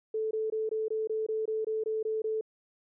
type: tone bursts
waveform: sine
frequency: 437.7 Hz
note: A4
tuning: 9 cents flat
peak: -28 dBFS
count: 12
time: 0.14-2.411 s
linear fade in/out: 5 ms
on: 170 ms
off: 21 ms
effects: none

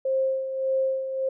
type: tone with tremolo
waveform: sine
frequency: 530 Hz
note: C5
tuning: 22 cents sharp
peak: -20 dBFS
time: 0.05-1.29 s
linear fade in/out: 5 ms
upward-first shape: sine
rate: 1.7 Hz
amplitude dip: 60%
effects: none

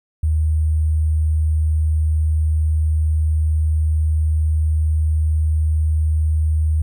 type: tone with sample-and-hold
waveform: sine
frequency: 77.78 Hz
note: D#2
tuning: in tune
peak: -14 dBFS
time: 0.23-6.82 s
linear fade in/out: 5 ms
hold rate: 8820 Hz
effects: none

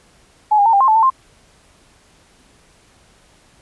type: tone with pitch steps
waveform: sine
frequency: 848 / 810 / 906 / 797 / 1059 / 872 / 893 / 1053 Hz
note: G#5 / G#5 / A#5 / G5 / C6 / A5 / A5 / C6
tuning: +36 / -43 / -50 / +28 / +21 / -16 / +25 / +11 cents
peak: -9 dBFS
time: 0.51-1.102 s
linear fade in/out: 10 ms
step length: 74 ms
effects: pink hiss -52 dBFS RMS until 3.61 s + resampled to 24000 Hz

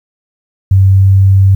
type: tone with pitch glide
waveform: sine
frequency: 96.2 to 96.76 Hz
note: G2 to G2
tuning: -32 to -22 cents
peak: -3 dBFS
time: 0.71-1.55 s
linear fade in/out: 5 ms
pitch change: +10 cents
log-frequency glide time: 0.9-1.06 s
effects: 7-bit

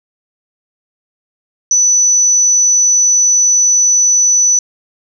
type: tone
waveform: sine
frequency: 5970 Hz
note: F#8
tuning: 15 cents sharp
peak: -7 dBFS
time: 1.71-4.59 s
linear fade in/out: 2 ms
effects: none

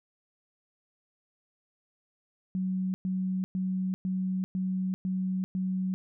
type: tone bursts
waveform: sine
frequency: 186.7 Hz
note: F#3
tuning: 16 cents sharp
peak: -27 dBFS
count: 7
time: 2.55-5.94 s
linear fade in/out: 0 ms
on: 390 ms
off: 110 ms
effects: none

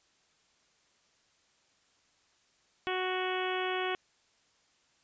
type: harmonic tone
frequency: 370 Hz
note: F#4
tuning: in tune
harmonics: 1 / 2 / 3 / 4 / 5 / 6 / 7 / 8 / 9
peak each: -34 / -37 / -39 / -40 / -41 / -42 / -42 / -43 / -44 dBFS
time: 2.87-3.95 s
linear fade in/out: 0 ms
effects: white hiss -69 dBFS RMS until 5.03 s + resampled to 16000 Hz

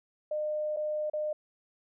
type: tone with dropouts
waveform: sine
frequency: 607 Hz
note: D#5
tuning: 43 cents flat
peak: -29 dBFS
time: 0.31-1.33 s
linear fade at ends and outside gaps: 5 ms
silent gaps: 0.764-0.769 / 1.099-1.134 s
effects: none

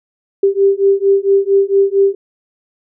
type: beating tone pair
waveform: sine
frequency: 392 / 396.4 Hz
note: G4 / G4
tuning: 0 / +19 cents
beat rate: 4.4 Hz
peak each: -12 dBFS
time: 0.43-2.15 s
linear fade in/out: 5 ms
effects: none

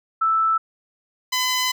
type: tone pair in turn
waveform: sine / 10% pulse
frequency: 1319 / 1011.8 Hz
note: E6 / B5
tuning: +1 / +42 cents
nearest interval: perfect fourth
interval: 459 cents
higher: first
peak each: -16 / -11 dBFS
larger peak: second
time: 0.21-0.58 / 1.32-1.72 s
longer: second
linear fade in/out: 10 ms
effects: none

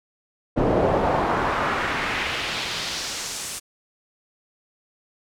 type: noise with band-pass filter sweep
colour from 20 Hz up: brown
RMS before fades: -24 dBFS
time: 0.56-3.6 s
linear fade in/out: 20 ms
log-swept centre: 470 to 9100 Hz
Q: 1.4
effects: none

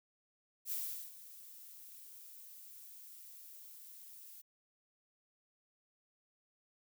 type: noise with ADSR envelope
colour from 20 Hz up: violet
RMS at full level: -38 dBFS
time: 0.65-4.42 s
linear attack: 67 ms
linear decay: 390 ms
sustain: -16 dB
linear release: 16 ms
effects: none

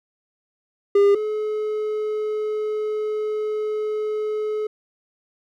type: tone pair in turn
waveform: triangle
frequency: 403.3 / 427.3 Hz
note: G4 / G#4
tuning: +49 / +49 cents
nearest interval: minor second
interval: 100 cents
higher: second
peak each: -10 / -20 dBFS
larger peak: first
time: 0.95-1.15 / 1.15-4.67 s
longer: second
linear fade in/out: 5 ms
effects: none

